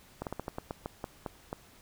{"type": "slowing click train", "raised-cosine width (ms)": 1, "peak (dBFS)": -21, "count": 11, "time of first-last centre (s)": [0.22, 1.529], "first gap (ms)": 48, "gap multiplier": 1.21, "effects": ["pink hiss -58 dBFS RMS until 1.81 s"]}